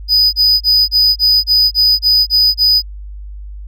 triangle tone bursts, 4978 Hz, D#8, in tune, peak -6 dBFS, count 10, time 0.08-2.823 s, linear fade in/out 50 ms, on 250 ms, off 27 ms, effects added 50 Hz sine -26 dBFS peak until 3.67 s

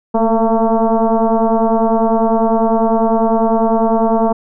sine tone with frequency modulation, 230 Hz, A#3, 23 cents flat, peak -10 dBFS, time 0.14-4.33 s, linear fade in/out 10 ms, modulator 225 Hz, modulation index 3.2, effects none

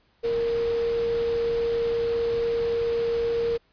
sine tone in noise, 466 Hz, A#4, 1 cent flat, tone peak -22 dBFS, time 0.23-3.58 s, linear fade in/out 20 ms, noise pink, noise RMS -38 dBFS, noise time 0.23-3.58 s, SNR +13 dB, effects pink hiss -65 dBFS RMS until 3.72 s + resampled to 11025 Hz

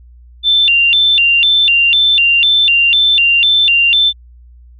sine tone with vibrato, 3136 Hz, G7, in tune, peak -7 dBFS, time 0.43-4.13 s, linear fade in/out 50 ms, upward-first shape square, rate 2 Hz, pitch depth 210 cents each way, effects added 60 Hz sine -37 dBFS peak until 4.79 s

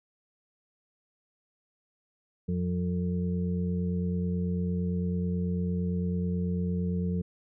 harmonic tone, 89 Hz, F2, 33 cents sharp, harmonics 1 / 2 / 4 / 5, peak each -32 / -28 / -46 / -38 dBFS, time 2.48-7.22 s, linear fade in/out 10 ms, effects none

